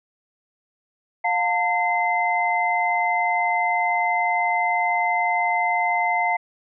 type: tone cluster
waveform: sine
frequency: 710 / 899 / 2066 Hz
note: F5 / A5 / C7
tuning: +28 / +37 / -22 cents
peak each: -23 dBFS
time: 1.24-6.37 s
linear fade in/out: 10 ms
effects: none

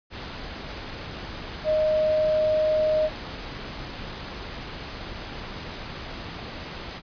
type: tone in noise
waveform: sine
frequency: 620 Hz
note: D#5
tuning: 6 cents flat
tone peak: -19 dBFS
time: 1.64-3.1 s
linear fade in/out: 50 ms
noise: pink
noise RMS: -36 dBFS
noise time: 0.1-7.02 s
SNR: +14 dB
effects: resampled to 11025 Hz

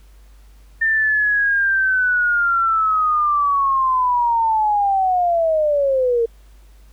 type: linear sweep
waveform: sine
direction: down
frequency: 1803 to 453.8 Hz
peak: -14 dBFS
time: 0.81-6.26 s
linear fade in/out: 10 ms
effects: added 50 Hz sine -43 dBFS peak until 6.92 s + pink hiss -57 dBFS RMS until 6.92 s

